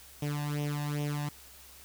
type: tone with flanger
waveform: sawtooth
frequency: 146.83 Hz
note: D3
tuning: in tune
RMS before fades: -33 dBFS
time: 0.22-1.29 s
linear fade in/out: 5 ms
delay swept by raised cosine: 0.33 to 1.13 ms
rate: 2.5 Hz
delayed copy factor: +0.8
effects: added 66 Hz sine -59 dBFS peak until 1.84 s + white hiss -53 dBFS RMS until 1.84 s